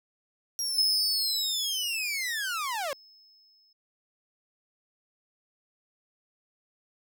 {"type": "linear sweep", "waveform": "sawtooth", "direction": "down", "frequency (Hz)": [5660, 523], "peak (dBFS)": -26, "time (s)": [0.59, 2.93], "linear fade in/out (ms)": 0}
{"type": "tone with exponential decay", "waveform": "triangle", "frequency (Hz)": 5200, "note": "E8", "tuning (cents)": -24, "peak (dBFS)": -21, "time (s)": [0.78, 3.73], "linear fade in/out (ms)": 5, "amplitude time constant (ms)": 640}
{"effects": []}